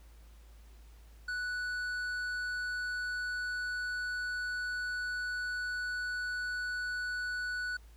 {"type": "tone with tanh clipping", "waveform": "sine", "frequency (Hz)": 1480, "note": "F#6", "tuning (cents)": 0, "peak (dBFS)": -35, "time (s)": [1.28, 7.77], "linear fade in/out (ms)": 5, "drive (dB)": 9, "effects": ["added 55 Hz sine -52 dBFS peak until 7.96 s", "pink hiss -65 dBFS RMS until 7.96 s"]}